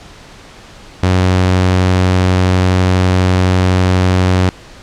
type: tone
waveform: sawtooth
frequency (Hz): 92.1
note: F#2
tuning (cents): -7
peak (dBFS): -5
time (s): 1.03-4.49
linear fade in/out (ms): 0
effects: pink hiss -37 dBFS RMS until 4.82 s + low-pass 6000 Hz 12 dB/octave